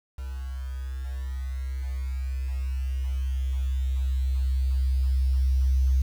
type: tone with level ramp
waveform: sine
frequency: 65.41 Hz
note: C2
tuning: in tune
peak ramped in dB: -31 to -18 dBFS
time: 0.18-6.02 s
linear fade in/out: 5 ms
effects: 8-bit